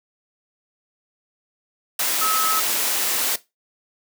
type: tone in noise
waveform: sine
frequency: 1289 Hz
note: E6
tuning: 39 cents flat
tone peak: -21 dBFS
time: 2.21-2.6 s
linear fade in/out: 5 ms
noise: white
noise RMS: -22 dBFS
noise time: 1.99-3.36 s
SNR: -2 dB
effects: noise-tail reverb RT60 0.2 s tail -17 dB re dry + high-pass 300 Hz 12 dB/octave